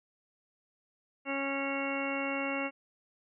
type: harmonic tone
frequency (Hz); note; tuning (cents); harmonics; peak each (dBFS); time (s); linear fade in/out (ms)
275.4; C#4; -11; 1 / 2 / 3 / 4 / 5 / 6 / 7 / 8 / 10; -36 / -37 / -42 / -43 / -42 / -49 / -46 / -38 / -39; 1.25-2.71; 50
effects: none